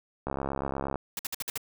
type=click train; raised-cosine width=1 ms; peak=-17 dBFS; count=48; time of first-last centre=0.27-0.957 s; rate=68.4 Hz
type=noise bursts; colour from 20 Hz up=white; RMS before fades=-33 dBFS; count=6; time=1.17-1.577 s; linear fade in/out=2 ms; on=22 ms; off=55 ms
effects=none